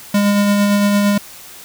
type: tone with tremolo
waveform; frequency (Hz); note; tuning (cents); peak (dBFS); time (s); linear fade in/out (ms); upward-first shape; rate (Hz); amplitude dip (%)
square; 203.6; G#3; -34; -11; 0.14-1.18; 5; sine; 8.8; 25
effects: white hiss -37 dBFS RMS until 1.64 s